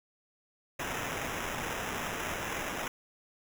white noise with sample-and-hold, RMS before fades -36 dBFS, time 0.79-2.88 s, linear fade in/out 5 ms, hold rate 4410 Hz, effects none

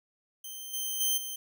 5% pulse tone with level steps, 3118 Hz, G7, 10 cents flat, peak -31 / -23 / -17 / -27 dBFS, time 0.44-1.36 s, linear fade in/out 5 ms, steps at 0.73 / 1 / 1.17 s, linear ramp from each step 10 ms, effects none

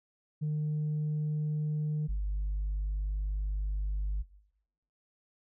sine tone pair in turn, 151.7 / 50.22 Hz, D#3 / G1, -44 / +43 cents, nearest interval octave + perfect fifth, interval 1913 cents, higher first, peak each -27 dBFS, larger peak neither, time 0.41-2.08 / 2.08-4.23 s, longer second, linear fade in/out 20 ms, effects noise-tail reverb RT60 0.8 s tail -20 dB re dry + tanh soft clip ceiling -27 dBFS

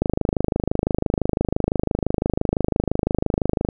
click train, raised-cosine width 2 ms, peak -5 dBFS, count 96, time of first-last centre 0.02-3.688 s, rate 25.9 Hz, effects none

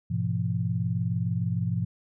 sine chord, F diminished, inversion first, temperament equal with one note detuned, 103.83 / 123.47 / 170.43 Hz, Ab2 / Cb3 / F3, 0 / 0 / -42 cents, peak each -29 dBFS, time 0.1-1.85 s, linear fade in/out 10 ms, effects none

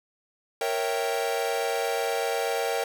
45% pulse chord, A# diminished seventh, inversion none, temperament equal, 466.2 / 554.4 / 659.3 / 784 Hz, A#4 / C#5 / E5 / G5, 0 / 0 / 0 / 0 cents, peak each -29 / -32 / -33 / -31 dBFS, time 0.61-2.84 s, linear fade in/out 2 ms, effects 10-bit

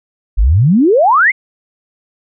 sine exponential sweep, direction up, 43.52 to 2238 Hz, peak -6 dBFS, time 0.37-1.32 s, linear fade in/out 20 ms, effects none

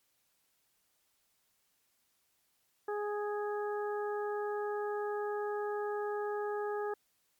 harmonic tone, 415.3 Hz, G#4, in tune, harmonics 1 / 2 / 3 / 4, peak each -34 / -40 / -44 / -46 dBFS, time 2.88-6.94 s, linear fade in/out 5 ms, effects white hiss -75 dBFS RMS until 7.39 s + MP3 96 kbps

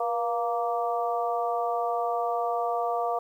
harmonic tone with a mistuned harmonic, 233.1 Hz, A#3, in tune, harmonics 2 / 3 / 4 / 5, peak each -31 / -27 / -35 / -33 dBFS, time 0-3.19 s, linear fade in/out 5 ms, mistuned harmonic 2, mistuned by +48 cents, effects 10-bit

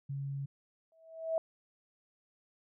sine tone, 138.8 Hz, C#3, 3 cents sharp, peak -35 dBFS, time 0.09-0.46 s, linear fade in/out 10 ms
sine tone with exponential growth, 650 Hz, E5, 24 cents flat, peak -26 dBFS, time 0.92-1.38 s, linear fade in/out 1 ms, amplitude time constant 98 ms
effects none

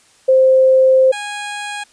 sine / 15% pulse tone pair in turn, 523.3 / 824.7 Hz, C5 / G#5, 0 / -12 cents, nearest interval minor sixth, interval 788 cents, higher second, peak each -7 / -17 dBFS, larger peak first, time 0.28-1.12 / 1.12-1.84 s, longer first, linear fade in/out 10 ms, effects white hiss -51 dBFS RMS until 1.92 s + resampled to 22050 Hz

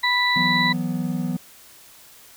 harmonic tone, 987 Hz, B5, 1 cent flat, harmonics 1 / 2 / 4, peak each -23 / -20 / -23 dBFS, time 0.03-0.73 s, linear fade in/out 10 ms
triangle chord, E suspended second, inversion none, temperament equal, 164.81 / 185 / 246.9 Hz, E3 / F#3 / B3, 0 / 0 / 0 cents, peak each -25 dBFS, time 0.36-1.37 s, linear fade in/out 5 ms
effects white hiss -48 dBFS RMS until 2.36 s

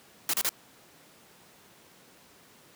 white noise bursts, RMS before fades -27 dBFS, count 3, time 0.29-0.492 s, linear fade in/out 2 ms, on 46 ms, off 32 ms, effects pink hiss -56 dBFS RMS until 2.75 s + high-pass 150 Hz 12 dB/octave

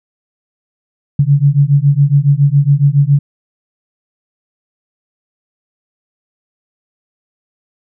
sine beating tone pair, 138.59 / 145.79 Hz, C#3 / D3, 0 / -12 cents, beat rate 7.2 Hz, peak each -10 dBFS, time 1.19-3.19 s, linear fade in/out 5 ms, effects none

